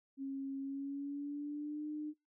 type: tone with pitch glide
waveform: sine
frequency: 272.1 to 301.9 Hz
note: C#4 to D4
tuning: -32 to +48 cents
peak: -38 dBFS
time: 0.17-2.14 s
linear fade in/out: 50 ms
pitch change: +180 cents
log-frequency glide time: 0.6-1.87 s
effects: noise-tail reverb RT60 0.2 s tail -24 dB re dry